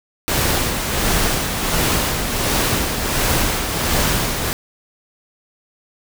pink noise with tremolo, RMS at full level -17 dBFS, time 0.28-4.53 s, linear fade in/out 0 ms, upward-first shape sine, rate 1.4 Hz, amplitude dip 45%, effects none

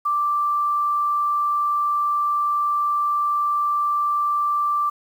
sine tone with quantisation, 1174.7 Hz, D6, in tune, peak -18 dBFS, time 0.05-4.9 s, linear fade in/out 10 ms, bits 8, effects none

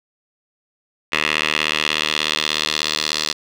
10% pulse tone with band-pass filter sweep, 76.6 Hz, D#2, 27 cents flat, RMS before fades -21 dBFS, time 1.12-3.33 s, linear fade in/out 10 ms, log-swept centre 2500 to 4400 Hz, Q 2.2, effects none

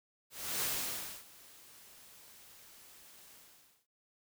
white noise with ADSR envelope, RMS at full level -34 dBFS, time 0.3-3.87 s, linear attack 320 ms, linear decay 620 ms, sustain -23 dB, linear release 540 ms, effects none

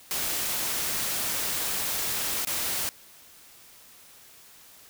white noise with dropouts, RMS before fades -29 dBFS, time 0.11-2.89 s, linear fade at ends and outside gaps 0 ms, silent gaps 2.449-2.472 s, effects white hiss -52 dBFS RMS until 4.89 s

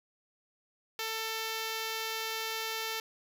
5% pulse tone, 445.1 Hz, A4, 20 cents sharp, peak -22 dBFS, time 0.99-3 s, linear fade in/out 2 ms, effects none

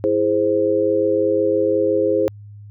sine chord, E augmented, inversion none, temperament equal, 329.6 / 415.3 / 523.3 Hz, E4 / G#4 / B#4, 0 / 0 / 0 cents, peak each -21 / -19 / -18 dBFS, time 0.04-2.28 s, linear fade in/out 0 ms, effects added 103 Hz sine -36 dBFS peak until 2.7 s

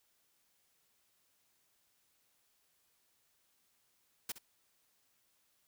white noise with echo, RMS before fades -39 dBFS, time 4.29-4.32 s, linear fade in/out 5 ms, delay 65 ms, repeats 1, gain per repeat -13 dB, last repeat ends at 4.385 s, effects white hiss -75 dBFS RMS until 5.67 s

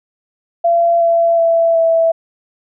sine tone with pitch steps, 681 / 673.6 / 666.2 / 658.9 Hz, F5 / E5 / E5 / E5, -44 / +37 / +18 / -1 cents, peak -9 dBFS, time 0.64-2.12 s, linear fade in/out 10 ms, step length 370 ms, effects none

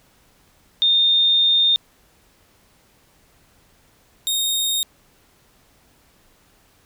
sine / sawtooth tone pair in turn, 3643 / 3707 Hz, A#7 / A#7, -41 / -10 cents, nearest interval unison, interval 31 cents, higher second, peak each -13 / -16 dBFS, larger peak first, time 0.82-1.76 / 4.27-4.83 s, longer first, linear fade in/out 0 ms, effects pink hiss -57 dBFS RMS until 6.85 s

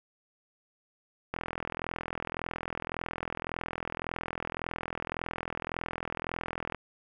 click train, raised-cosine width 0.5 ms, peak -18 dBFS, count 227, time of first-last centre 1.34-6.747 s, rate 41.8 Hz, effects none

